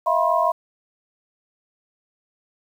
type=tone cluster; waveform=sine; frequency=643 / 689 / 977 / 1063 Hz; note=E5 / F5 / B5 / C6; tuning=-43 / -24 / -19 / +27 cents; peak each=-22 dBFS; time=0.06-0.52 s; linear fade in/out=10 ms; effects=8-bit